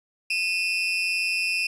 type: tone pair together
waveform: 35% pulse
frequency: 2489 / 2671 Hz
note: D#7 / E7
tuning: 0 / +22 cents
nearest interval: minor second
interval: 122 cents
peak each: -24 / -24 dBFS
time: 0.3-1.67 s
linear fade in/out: 5 ms
effects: resampled to 22050 Hz + 9-bit